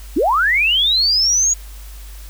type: linear sweep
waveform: sine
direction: up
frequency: 239.1 to 6800 Hz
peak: -12 dBFS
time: 0.16-1.54 s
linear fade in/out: 10 ms
effects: added 50 Hz sine -32 dBFS peak until 2.29 s + white hiss -43 dBFS RMS until 2.29 s